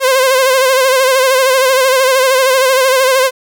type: tone with vibrato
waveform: sawtooth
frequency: 523.3 Hz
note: C5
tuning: in tune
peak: -4 dBFS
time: 0-3.31 s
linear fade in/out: 50 ms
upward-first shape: sine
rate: 13 Hz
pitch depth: 59 cents each way
effects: none